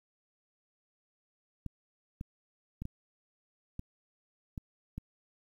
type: clicks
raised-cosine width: 5 ms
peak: -26 dBFS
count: 7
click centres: 1.663 / 2.211 / 2.82 / 2.854 / 3.794 / 4.578 / 4.98 s
effects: 10-bit